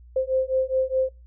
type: beating tone pair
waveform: sine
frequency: 520 / 524.8 Hz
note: C5 / C5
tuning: -11 / +5 cents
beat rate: 4.8 Hz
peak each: -24 dBFS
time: 0.16-1.09 s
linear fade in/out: 5 ms
effects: noise-tail reverb RT60 0.2 s tail -19 dB re dry + added 60 Hz sine -45 dBFS peak until 1.26 s